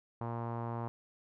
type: tone with low-pass filter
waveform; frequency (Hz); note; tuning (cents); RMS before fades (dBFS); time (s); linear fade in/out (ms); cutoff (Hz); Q
sawtooth; 116.9; A#2; +5; -38; 0.21-0.88; 0; 980; 3.1
effects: none